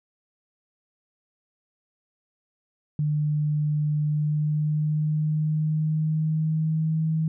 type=tone with pitch glide; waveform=sine; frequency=150 to 158.92 Hz; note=D3 to D#3; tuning=+37 to +37 cents; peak=-21 dBFS; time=2.99-7.28 s; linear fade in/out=2 ms; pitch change=+100 cents; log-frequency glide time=4.06-7.02 s; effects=none